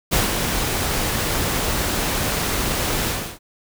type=noise with ADSR envelope; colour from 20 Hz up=pink; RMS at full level=-17 dBFS; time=0.11-3.39 s; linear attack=26 ms; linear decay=150 ms; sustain=-5 dB; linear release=320 ms; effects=none